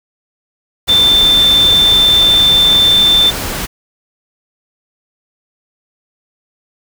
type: tone in noise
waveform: sine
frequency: 3552 Hz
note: A7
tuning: 16 cents sharp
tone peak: -6 dBFS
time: 0.88-3.31 s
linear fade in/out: 20 ms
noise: pink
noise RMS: -20 dBFS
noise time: 0.87-3.67 s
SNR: +11 dB
effects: none